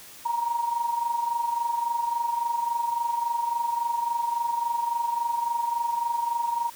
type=tone with amplitude modulation; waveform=sine; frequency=940 Hz; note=A#5; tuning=14 cents sharp; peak=-21 dBFS; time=0.25-6.7 s; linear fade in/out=10 ms; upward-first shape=sine; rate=23.6 Hz; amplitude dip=65%; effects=white hiss -46 dBFS RMS until 6.75 s